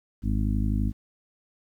harmonic tone, 51.91 Hz, G#1, in tune, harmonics 1 / 2 / 3 / 4 / 5 / 6, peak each -25 / -28 / -38 / -30 / -33 / -39 dBFS, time 0.22-0.93 s, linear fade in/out 50 ms, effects 10-bit

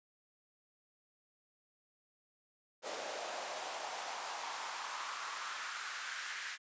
pink noise with high-pass filter sweep, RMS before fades -42 dBFS, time 2.82-6.58 s, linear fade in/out 50 ms, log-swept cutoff 550 to 1700 Hz, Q 2.7, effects resampled to 16000 Hz

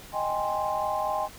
sine chord, Ab major seventh, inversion second, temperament equal with one note detuned, 622.3 / 784 / 828.2 / 1046.5 Hz, Eb5 / G5 / Ab5 / C6, 0 / 0 / -5 / 0 cents, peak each -31 dBFS, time 0.12-1.29 s, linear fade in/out 50 ms, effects pink hiss -46 dBFS RMS until 1.38 s

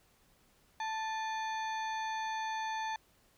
harmonic tone with a mistuned harmonic, 880 Hz, A5, in tune, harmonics 1 / 2 / 3 / 4 / 5 / 7, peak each -35 / -42 / -49 / -48 / -53 / -53 dBFS, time 0.8-2.96 s, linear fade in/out 2 ms, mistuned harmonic 3, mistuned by -140 cents, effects pink hiss -68 dBFS RMS until 3.37 s

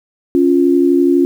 sine tone pair together, 277.3 / 349.4 Hz, C#4 / F4, +1 / +1 cents, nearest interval major third, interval 400 cents, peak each -11 dBFS, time 0.35-1.25 s, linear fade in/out 0 ms, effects 7-bit

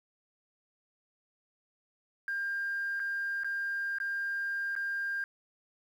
sine tone with dropouts, 1600 Hz, G6, 35 cents sharp, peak -30 dBFS, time 2.28-5.24 s, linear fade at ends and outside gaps 1 ms, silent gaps 2.996-3 / 3.435-3.445 / 3.985-4.001 / 4.753-4.763 s, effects tanh soft clip ceiling -26 dBFS + 10-bit

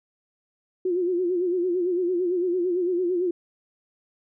sine tone with vibrato, 357.4 Hz, F4, 40 cents sharp, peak -21 dBFS, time 0.85-3.31 s, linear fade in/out 5 ms, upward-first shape sine, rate 8.9 Hz, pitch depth 77 cents each way, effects none

